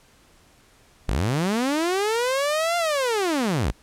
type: linear two-way sweep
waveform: sawtooth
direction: up then down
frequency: 37.17 to 701 to 37.17 Hz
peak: -17 dBFS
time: 1.08-3.72 s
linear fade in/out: 10 ms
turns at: 2.77 s
effects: pink hiss -56 dBFS RMS until 3.82 s + low-pass 11000 Hz 12 dB/octave